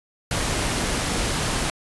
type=noise; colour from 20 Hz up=pink; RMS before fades=-24 dBFS; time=0.31-1.7 s; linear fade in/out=2 ms; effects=resampled to 24000 Hz